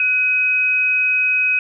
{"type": "tone pair together", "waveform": "sine", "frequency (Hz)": [1481.9, 2530], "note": ["F#6", "D#7"], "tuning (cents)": [2, 28], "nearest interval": "major sixth", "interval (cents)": 926, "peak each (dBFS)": [-26, -14], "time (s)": [0, 1.59], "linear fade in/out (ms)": 2, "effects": []}